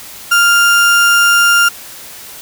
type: tone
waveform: 35% pulse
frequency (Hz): 1399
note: F6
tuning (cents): +3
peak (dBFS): -5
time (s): 0.31-1.69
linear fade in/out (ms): 10
effects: white hiss -32 dBFS RMS until 2.41 s